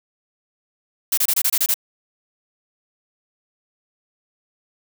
blue noise bursts, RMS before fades -18 dBFS, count 8, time 1.12-1.742 s, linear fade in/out 5 ms, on 55 ms, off 26 ms, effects none

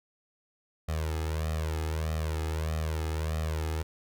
sawtooth tone with flanger, 78.9 Hz, D#2, 25 cents sharp, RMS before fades -31 dBFS, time 0.88-3.83 s, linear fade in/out 10 ms, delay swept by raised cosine 1.6 to 2.4 ms, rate 1.6 Hz, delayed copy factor +0.9, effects none

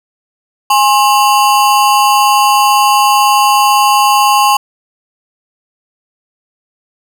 square ring-modulated tone, 946 Hz, A#5, 25 cents sharp, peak -4 dBFS, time 0.7-4.57 s, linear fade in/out 5 ms, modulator 119 Hz, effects none

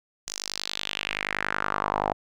sawtooth tone with band-pass filter sweep, 50.6 Hz, G#1, 44 cents flat, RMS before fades -30 dBFS, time 0.27-2.13 s, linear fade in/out 5 ms, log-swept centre 6600 to 770 Hz, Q 3, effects none

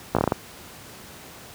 slowing click train, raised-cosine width 1 ms, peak -5 dBFS, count 7, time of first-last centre 0.15-0.321 s, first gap 16 ms, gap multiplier 1.23, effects pink hiss -43 dBFS RMS until 1.54 s + high-pass 80 Hz 12 dB/octave

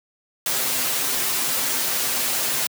white noise with comb filter, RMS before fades -23 dBFS, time 0.46-2.67 s, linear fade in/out 2 ms, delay 7.7 ms, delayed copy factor +0.85, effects high-pass 150 Hz 12 dB/octave

